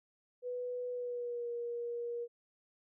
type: tone with pitch glide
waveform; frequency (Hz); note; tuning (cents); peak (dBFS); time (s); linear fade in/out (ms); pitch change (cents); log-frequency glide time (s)
sine; 493.9 to 474.6; B4 to A#4; 0 to +31; -36; 0.42-2.28; 50; -69; 0.91-1.49
effects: none